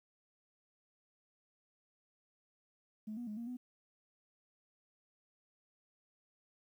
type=tone with pitch steps; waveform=sine; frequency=215.1 / 241.1 / 211.1 / 234.3 / 248.7 Hz; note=A3 / B3 / G#3 / A#3 / B3; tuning=-39 / -41 / +29 / +9 / +12 cents; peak=-39 dBFS; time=3.07-3.57 s; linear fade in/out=10 ms; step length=100 ms; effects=tanh soft clip ceiling -36 dBFS + 12-bit